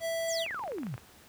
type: tone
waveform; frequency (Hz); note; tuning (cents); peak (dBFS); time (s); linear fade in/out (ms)
square; 660; E5; +2; -31; 0-0.47; 50
type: exponential sweep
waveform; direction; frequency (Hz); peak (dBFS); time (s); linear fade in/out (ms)
sine; down; 8000 to 110; -34; 0.28-0.96; 5
type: clicks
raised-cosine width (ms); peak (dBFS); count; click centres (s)
0.5; -29; 12; 0.464 / 0.509 / 0.545 / 0.594 / 0.638 / 0.678 / 0.719 / 0.784 / 0.833 / 0.868 / 0.941 / 0.979
effects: pink hiss -56 dBFS RMS until 1.28 s + high-pass 60 Hz 12 dB/octave